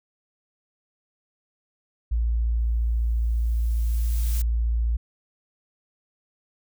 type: tone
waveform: sine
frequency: 57.3 Hz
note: A#1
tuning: 29 cents flat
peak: -20 dBFS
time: 2.11-4.97 s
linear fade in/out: 10 ms
type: noise with exponential growth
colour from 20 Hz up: blue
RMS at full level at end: -34 dBFS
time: 2.58-4.42 s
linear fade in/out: 5 ms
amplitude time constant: 400 ms
effects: none